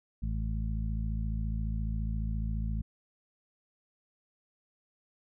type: harmonic tone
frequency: 54.5 Hz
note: A1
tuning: 16 cents flat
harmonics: 1 / 2 / 3 / 4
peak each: -31 / -37 / -40 / -41 dBFS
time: 0.22-2.82 s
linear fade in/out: 10 ms
effects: none